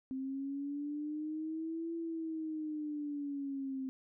sine linear two-way sweep, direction up then down, 261.6 to 334.5 to 261.6 Hz, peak -36 dBFS, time 0.11-3.89 s, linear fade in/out 0 ms, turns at 1.94 s, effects none

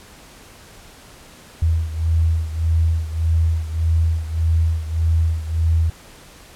sine beating tone pair, 81 / 82.7 Hz, E2 / E2, -30 / +6 cents, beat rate 1.7 Hz, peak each -17 / -21 dBFS, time 1.62-5.9 s, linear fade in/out 5 ms, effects pink hiss -44 dBFS RMS until 6.55 s + low-pass 12000 Hz 12 dB/octave

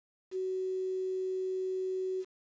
sine tone with quantisation, 374.6 Hz, F#4, 21 cents sharp, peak -31 dBFS, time 0.31-2.25 s, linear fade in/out 50 ms, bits 9, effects resampled to 16000 Hz

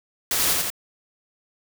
white noise with echo, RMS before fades -23 dBFS, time 0.31-0.53 s, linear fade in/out 2 ms, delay 86 ms, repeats 2, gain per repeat -2 dB, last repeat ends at 0.702 s, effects none

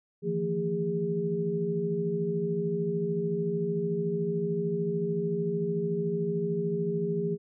sine tone cluster, 156.5 / 170 / 224.6 / 407.9 Hz, D#3 / F3 / A3 / G#4, +10 / -46 / +36 / -31 cents, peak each -37 / -31 / -37 / -29 dBFS, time 0.22-7.38 s, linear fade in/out 50 ms, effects none

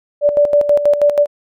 sine tone with tremolo, 583 Hz, D5, 13 cents flat, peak -7 dBFS, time 0.21-1.27 s, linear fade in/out 50 ms, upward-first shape square, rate 6.2 Hz, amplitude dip 65%, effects none

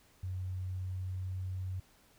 sine tone with pitch glide, 92.5 to 93.04 Hz, F#2 to F#2, 0 to +10 cents, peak -35 dBFS, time 0.23-1.8 s, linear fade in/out 5 ms, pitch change +10 cents, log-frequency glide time 0.67-1.36 s, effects pink hiss -65 dBFS RMS until 2.18 s

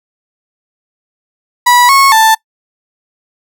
35% pulse tone with pitch steps, 976 / 1097 / 884 Hz, B5 / C#6 / A5, -21 / -18 / +8 cents, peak -3 dBFS, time 1.66-2.35 s, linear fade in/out 10 ms, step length 230 ms, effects noise-tail reverb RT60 0.1 s tail -22 dB re dry

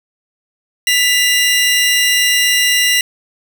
sawtooth tone pair together, 1984.8 / 2807 Hz, B6 / F7, +8 / +8 cents, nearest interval tritone, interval 600 cents, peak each -10 dBFS, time 0.87-3.01 s, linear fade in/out 2 ms, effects none

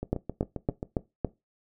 two click trains, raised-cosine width 2 ms, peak -12 / -19 dBFS, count 5 / 7, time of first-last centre 0.13-1.247 / 0.03-0.829 s, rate 3.58 / 7.51 Hz, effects noise-tail reverb RT60 0.2 s tail -18 dB re dry

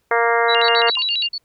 harmonic tone, 233.1 Hz, A#3, in tune, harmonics 2 / 3 / 4 / 5 / 6 / 7 / 8 / 9, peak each -19 / -21 / -22 / -23 / -24 / -24 / -25 / -26 dBFS, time 0.11-0.9 s, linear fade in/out 2 ms
sine tone with vibrato, 3317 Hz, G#7, 3 cents flat, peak -18 dBFS, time 0.48-1.29 s, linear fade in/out 20 ms, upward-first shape square, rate 7.4 Hz, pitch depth 290 cents each way
sine tone bursts, 4435 Hz, C#8, in tune, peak -23 dBFS, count 7, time 0.64-1.381 s, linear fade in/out 5 ms, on 51 ms, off 64 ms
triangle tone with exponential decay, 1027 Hz, C6, 33 cents flat, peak -22 dBFS, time 0.97-1.08 s, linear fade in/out 1 ms, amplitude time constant 23 ms
effects pink hiss -67 dBFS RMS until 1.44 s

